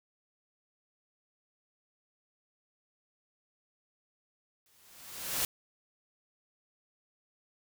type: noise with exponential growth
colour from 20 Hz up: white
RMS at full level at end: -29 dBFS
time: 4.66-5.45 s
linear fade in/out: 1 ms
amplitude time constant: 170 ms
effects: none